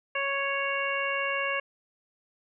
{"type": "harmonic tone", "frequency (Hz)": 554.4, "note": "C#5", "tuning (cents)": 0, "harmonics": [1, 2, 3, 4, 5], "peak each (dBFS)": [-33, -33, -33, -33, -33], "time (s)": [0.15, 1.6], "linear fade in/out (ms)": 5, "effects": []}